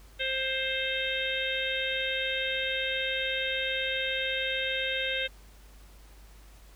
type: harmonic tone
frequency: 527 Hz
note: C5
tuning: 12 cents sharp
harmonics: 1 / 3 / 4 / 5 / 6 / 7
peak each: -35 / -35 / -35 / -35 / -35 / -35 dBFS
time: 0.19-5.28 s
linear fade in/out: 20 ms
effects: added 50 Hz sine -50 dBFS peak until 6.75 s + pink hiss -58 dBFS RMS until 6.75 s